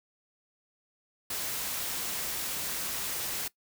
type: noise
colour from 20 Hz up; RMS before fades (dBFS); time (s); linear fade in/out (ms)
white; -34; 1.3-3.48; 5
effects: noise-tail reverb RT60 0.1 s tail -20 dB re dry